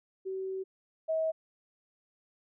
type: tone pair in turn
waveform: sine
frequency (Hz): 380.7 / 640.3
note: F#4 / D#5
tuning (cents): +49 / +49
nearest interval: major sixth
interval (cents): 900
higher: second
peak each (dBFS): -33 / -27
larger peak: second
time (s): 0.25-0.64 / 1.08-1.32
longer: first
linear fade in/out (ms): 20
effects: none